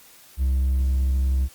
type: tone with hard clipping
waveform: sine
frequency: 66 Hz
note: C2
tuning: 16 cents sharp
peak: -19 dBFS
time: 0.37-1.49 s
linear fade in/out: 50 ms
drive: 2 dB
effects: white hiss -50 dBFS RMS until 1.54 s + Opus 48 kbps